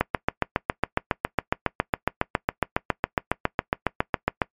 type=click train; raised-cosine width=0.5 ms; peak=-4 dBFS; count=33; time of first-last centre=0.01-4.418 s; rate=7.26 Hz; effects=noise-tail reverb RT60 0.1 s tail -22 dB re dry + MP3 96 kbps